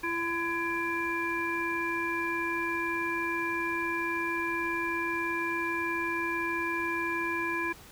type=harmonic tone with a mistuned harmonic; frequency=338 Hz; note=E4; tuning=43 cents sharp; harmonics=1 / 3 / 5 / 7; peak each=-34 / -34 / -34 / -34 dBFS; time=0.03-7.73 s; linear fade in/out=10 ms; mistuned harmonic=5; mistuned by=-23 cents; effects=pink hiss -51 dBFS RMS until 7.91 s